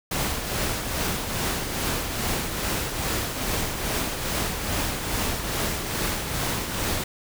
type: noise with tremolo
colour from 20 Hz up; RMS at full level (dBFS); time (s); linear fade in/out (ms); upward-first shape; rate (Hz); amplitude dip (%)
pink; -25; 0.11-7.04; 5; triangle; 2.4; 50
effects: none